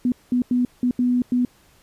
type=tone bursts at uneven times; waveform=sine; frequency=246.9 Hz; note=B3; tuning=in tune; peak=-16 dBFS; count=6; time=0.05-0.12 / 0.32-0.42 / 0.51-0.65 / 0.83-0.91 / 0.99-1.22 / 1.32-1.45 s; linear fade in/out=2 ms; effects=pink hiss -56 dBFS RMS until 1.82 s + resampled to 32000 Hz